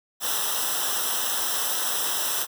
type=noise with comb filter; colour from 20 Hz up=white; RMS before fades=-26 dBFS; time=0.2-2.47 s; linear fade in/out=50 ms; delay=0.44 ms; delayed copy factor=-0.9; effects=none